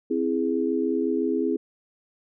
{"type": "chord", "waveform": "sine", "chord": "C augmented", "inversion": "none", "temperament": "equal", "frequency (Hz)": [261.6, 329.6, 415.3], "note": ["C4", "E4", "G#4"], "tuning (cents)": [0, 0, 0], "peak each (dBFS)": -26, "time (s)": [0.1, 1.57], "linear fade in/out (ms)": 10, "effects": []}